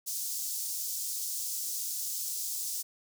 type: high-pass noise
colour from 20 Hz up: pink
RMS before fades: -35 dBFS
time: 0.06-2.83 s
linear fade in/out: 20 ms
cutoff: 5500 Hz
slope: 24 dB/octave
effects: none